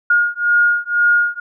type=beating tone pair; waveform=sine; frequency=1427 / 1429 Hz; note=F6 / F6; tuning=+37 / +39 cents; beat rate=2 Hz; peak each=-15 dBFS; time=0.1-1.4 s; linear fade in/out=5 ms; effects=none